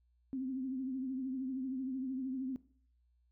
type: tone with vibrato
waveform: sine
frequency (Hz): 261.6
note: C4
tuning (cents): 0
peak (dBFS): -35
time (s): 0.33-2.56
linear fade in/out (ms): 0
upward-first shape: triangle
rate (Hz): 13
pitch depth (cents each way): 72
effects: noise-tail reverb RT60 0.5 s tail -18 dB re dry + added 60 Hz sine -69 dBFS peak until 3.31 s